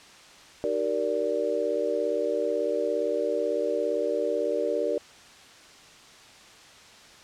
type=chord; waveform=sine; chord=Eb major seventh; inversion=none; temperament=just; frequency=311.1 / 388.9 / 466.7 / 583.4 Hz; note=Eb4 / G4 / Bb4 / D5; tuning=0 / -14 / +2 / -12 cents; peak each=-34 / -31 / -28 / -28 dBFS; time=0.64-4.98 s; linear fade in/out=0 ms; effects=white hiss -50 dBFS RMS until 7.23 s + low-pass 6000 Hz 12 dB/octave